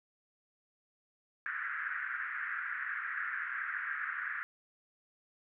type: band-pass noise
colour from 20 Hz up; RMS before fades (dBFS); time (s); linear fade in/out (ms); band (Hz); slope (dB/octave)
white; -38; 1.46-4.43; 0; 1400 to 1800; 48
effects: none